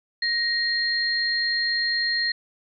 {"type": "tone pair together", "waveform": "sine", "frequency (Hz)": [1878, 4216], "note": ["A#6", "C8"], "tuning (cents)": [12, 12], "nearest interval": "octave + major second", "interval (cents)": 1400, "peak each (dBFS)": -24, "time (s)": [0.22, 2.32], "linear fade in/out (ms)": 5, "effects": []}